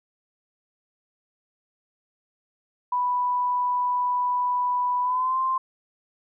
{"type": "tone with pitch glide", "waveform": "sine", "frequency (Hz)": [987.8, 1046.5], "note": ["B5", "C6"], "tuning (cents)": [0, 0], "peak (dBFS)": -21, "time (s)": [2.92, 5.58], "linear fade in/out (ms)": 5, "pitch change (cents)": 100, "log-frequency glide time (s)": [5.02, 5.38], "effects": []}